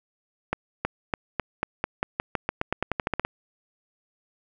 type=accelerating click train; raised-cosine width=0.5 ms; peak=-9 dBFS; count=19; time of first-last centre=0.53-3.25 s; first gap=320 ms; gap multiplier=0.9; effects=none